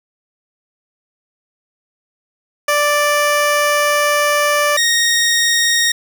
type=tone pair in turn; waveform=15% pulse; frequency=587.3 / 1864.6 Hz; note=D5 / A#6; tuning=0 / 0 cents; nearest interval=octave + minor sixth; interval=2000 cents; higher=second; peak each=-6 dBFS; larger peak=neither; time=2.68-4.77 / 4.77-5.92 s; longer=first; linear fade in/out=5 ms; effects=none